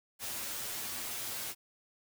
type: noise with comb filter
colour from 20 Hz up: white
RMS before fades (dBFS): -39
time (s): 0.19-1.55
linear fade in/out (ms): 50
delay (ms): 8.9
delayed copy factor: +0.65
effects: none